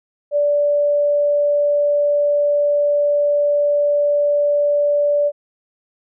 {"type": "tone", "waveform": "sine", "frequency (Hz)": 582, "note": "D5", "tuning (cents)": -16, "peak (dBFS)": -13, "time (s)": [0.31, 5.32], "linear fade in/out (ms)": 50, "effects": []}